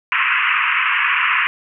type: band-pass noise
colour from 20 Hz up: white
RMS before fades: -17 dBFS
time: 0.12-1.47 s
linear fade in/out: 0 ms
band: 1000 to 2800 Hz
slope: 96 dB/octave
effects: none